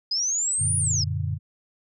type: linear two-way sweep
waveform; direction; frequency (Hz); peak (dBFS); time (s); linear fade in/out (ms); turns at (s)
sine; up then down; 4925 to 9800 to 4925; -22; 0.11-1.04; 5; 0.77
type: chord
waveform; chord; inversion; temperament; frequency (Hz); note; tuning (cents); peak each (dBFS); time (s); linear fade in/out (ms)
sine; Gb augmented; none; equal; 92.5 / 116.54 / 146.83; Gb2 / Bb2 / D3; 0 / 0 / 0; -27 / -30 / -29; 0.58-1.39; 50
effects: none